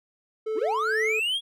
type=tone with tremolo; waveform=triangle; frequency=437.2 Hz; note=A4; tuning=11 cents flat; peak=-23 dBFS; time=0.46-1.2 s; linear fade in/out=10 ms; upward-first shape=sine; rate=2.2 Hz; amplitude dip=45%
type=linear sweep; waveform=triangle; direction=up; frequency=242.1 to 3375 Hz; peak=-22 dBFS; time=0.55-1.41 s; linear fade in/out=50 ms
effects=none